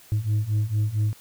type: beating tone pair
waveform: sine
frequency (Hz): 103.83 / 108.23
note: G#2 / A2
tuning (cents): 0 / -28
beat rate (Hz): 4.4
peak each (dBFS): -23 / -21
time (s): 0.12-1.13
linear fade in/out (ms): 0
effects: tanh soft clip ceiling -18 dBFS + white hiss -51 dBFS RMS until 1.2 s